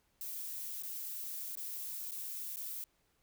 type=noise with dropouts; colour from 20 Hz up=violet; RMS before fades=-42 dBFS; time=0.21-2.84 s; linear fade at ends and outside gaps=1 ms; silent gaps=0.824-0.834 / 1.554-1.573 / 2.11-2.118 / 2.56-2.569 s; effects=pink hiss -75 dBFS RMS until 3.22 s